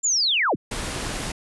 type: linear sweep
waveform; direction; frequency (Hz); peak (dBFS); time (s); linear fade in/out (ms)
sine; down; 7350 to 43.33; -18; 0.03-0.56; 20
type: noise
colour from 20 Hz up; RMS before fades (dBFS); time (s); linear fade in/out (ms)
pink; -29; 0.71-1.32; 5
effects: resampled to 24000 Hz